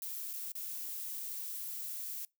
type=noise with dropouts; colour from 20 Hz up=violet; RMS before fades=-41 dBFS; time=0.02-2.25 s; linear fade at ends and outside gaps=1 ms; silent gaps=0.332-0.336 / 0.519-0.553 s; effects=noise-tail reverb RT60 0.2 s tail -24 dB re dry